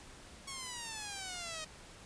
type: exponential sweep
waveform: 5% pulse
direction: down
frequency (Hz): 1113 to 619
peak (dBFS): -29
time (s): 0.47-1.65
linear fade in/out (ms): 10
effects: pink hiss -54 dBFS RMS until 2.05 s + resampled to 22050 Hz